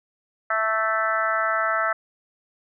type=harmonic tone with a mistuned harmonic; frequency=220 Hz; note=A3; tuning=in tune; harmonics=3 / 4 / 5 / 6 / 7 / 8 / 9; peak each=-27 / -35 / -33 / -23 / -29 / -30 / -32 dBFS; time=0.5-1.93 s; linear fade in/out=5 ms; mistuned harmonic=5; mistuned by=+17 cents; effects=none